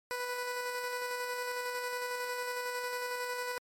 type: tone with tremolo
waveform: 15% pulse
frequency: 493.9 Hz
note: B4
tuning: in tune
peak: -27 dBFS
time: 0.11-3.58 s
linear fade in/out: 0 ms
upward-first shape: square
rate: 11 Hz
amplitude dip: 25%
effects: MP3 64 kbps